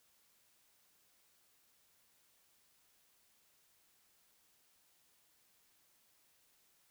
silence, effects white hiss -72 dBFS RMS until 6.9 s

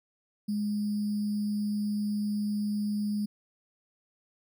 sine tone with sample-and-hold, 207.9 Hz, G#3, 2 cents sharp, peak -27 dBFS, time 0.48-3.26 s, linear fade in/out 10 ms, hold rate 4900 Hz, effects none

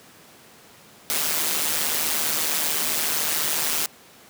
white noise with amplitude modulation, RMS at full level -21 dBFS, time 1.1-3.86 s, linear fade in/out 0 ms, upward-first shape sine, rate 154 Hz, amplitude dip 65%, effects pink hiss -49 dBFS RMS until 4.29 s + high-pass 150 Hz 12 dB/octave

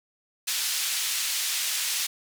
pink band-pass noise, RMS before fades -28 dBFS, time 0.47-2.07 s, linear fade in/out 10 ms, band 3000 to 13000 Hz, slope 12 dB/octave, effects none

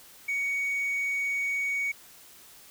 sine tone, 2239 Hz, C#7, 17 cents sharp, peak -24 dBFS, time 0.28-1.92 s, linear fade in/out 10 ms, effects tanh soft clip ceiling -25 dBFS + white hiss -52 dBFS RMS until 2.7 s

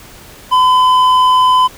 sine tone with hard clipping, 1013 Hz, B5, 44 cents sharp, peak -8 dBFS, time 0.51-1.68 s, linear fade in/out 20 ms, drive 6 dB, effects pink hiss -37 dBFS RMS until 1.77 s

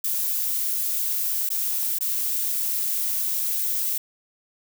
violet noise with dropouts, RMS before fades -25 dBFS, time 0.04-3.98 s, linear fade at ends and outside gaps 5 ms, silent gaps 1.491-1.502 / 1.987-2.007 s, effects none

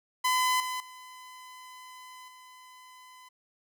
sawtooth tone with level steps, 1013 Hz, B5, 44 cents sharp, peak -20 / -28 / -42 / -46 dBFS, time 0.24-3.29 s, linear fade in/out 10 ms, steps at 0.6 / 0.8 / 2.28 s, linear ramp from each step 2 ms, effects none

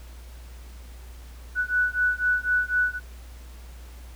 sine beating tone pair, 1480 / 1484 Hz, F#6 / F#6, 0 / +5 cents, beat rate 4 Hz, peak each -24 dBFS, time 1.55-3 s, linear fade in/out 50 ms, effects added 60 Hz sine -40 dBFS peak until 4.15 s + pink hiss -52 dBFS RMS until 4.15 s

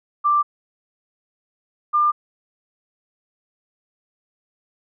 sine tone pair in turn, 1179 / 1198.9 Hz, D6 / D6, +6 / +35 cents, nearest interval unison, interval 29 cents, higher second, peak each -14 dBFS, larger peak neither, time 0.24-0.43 / 1.93-2.12 s, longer neither, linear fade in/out 20 ms, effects none

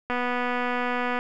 click train, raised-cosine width 0.5 ms, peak -13 dBFS, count 269, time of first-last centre 0.1-1.189 s, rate 246 Hz, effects none

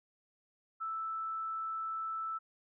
sine tone, 1318.5 Hz, E6, in tune, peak -35 dBFS, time 0.8-2.39 s, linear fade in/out 20 ms, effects none

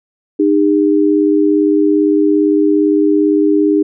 sine tone pair together, 306 / 403.6 Hz, D#4 / G#4, -29 / -49 cents, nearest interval perfect fourth, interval 480 cents, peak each -10 / -13 dBFS, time 0.39-3.83 s, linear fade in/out 10 ms, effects none

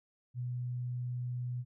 sine tone, 123.47 Hz, B2, in tune, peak -34 dBFS, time 0.34-1.65 s, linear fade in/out 50 ms, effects none

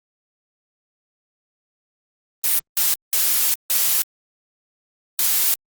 blue noise bursts at uneven times, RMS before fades -18 dBFS, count 5, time 2.44-2.59 / 2.77-2.94 / 3.13-3.54 / 3.7-4.02 / 5.19-5.54 s, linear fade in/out 0 ms, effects Opus 32 kbps

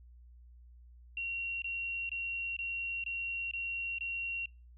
sine tone bursts, 2745 Hz, F7, 31 cents flat, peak -34 dBFS, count 7, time 1.17-4.458 s, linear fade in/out 2 ms, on 450 ms, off 23 ms, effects noise-tail reverb RT60 0.3 s tail -26 dB re dry + added 60 Hz sine -53 dBFS peak until 4.77 s

